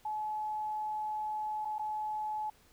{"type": "tone with dropouts", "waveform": "sine", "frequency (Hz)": 855, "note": "A5", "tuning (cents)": -50, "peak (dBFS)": -33, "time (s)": [0.05, 2.5], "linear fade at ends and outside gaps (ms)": 5, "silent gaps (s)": [[1.649, 1.653], [1.784, 1.793]], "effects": ["pink hiss -64 dBFS RMS until 2.72 s"]}